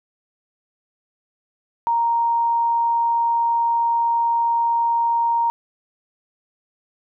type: tone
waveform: sine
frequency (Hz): 932.3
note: A#5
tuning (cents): 0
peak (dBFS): -16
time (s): 1.87-5.5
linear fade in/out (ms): 0
effects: none